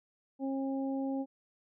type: harmonic tone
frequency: 270 Hz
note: C#4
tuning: 45 cents flat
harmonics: 1 / 2 / 3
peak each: -32 / -40 / -44 dBFS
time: 0.39-1.26 s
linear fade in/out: 50 ms
effects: none